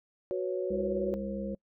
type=chord; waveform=sine; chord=F# suspended fourth; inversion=none; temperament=equal; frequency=370 / 493.9 / 554.4 Hz; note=F#4 / B4 / C#5; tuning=0 / 0 / 0 cents; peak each=-32 / -37 / -34 dBFS; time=0.31-1.14 s; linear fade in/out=0 ms
type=harmonic tone; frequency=67.1 Hz; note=C2; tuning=44 cents sharp; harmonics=1 / 3 / 5 / 7 / 8; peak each=-45 / -35 / -43 / -43 / -38 dBFS; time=0.7-1.55 s; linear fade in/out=5 ms
effects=noise-tail reverb RT60 0.1 s tail -26 dB re dry